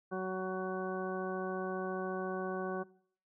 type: harmonic tone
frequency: 186.9 Hz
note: F#3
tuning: 18 cents sharp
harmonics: 1 / 2 / 3 / 4 / 5 / 6 / 8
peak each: -40 / -38 / -43 / -43 / -54 / -44 / -45 dBFS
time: 0.11-2.84 s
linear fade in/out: 20 ms
effects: noise-tail reverb RT60 0.6 s tail -22 dB re dry